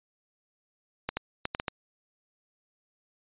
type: clicks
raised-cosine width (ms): 0.3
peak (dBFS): -13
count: 6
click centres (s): 1.09 / 1.17 / 1.454 / 1.549 / 1.599 / 1.682
effects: resampled to 8000 Hz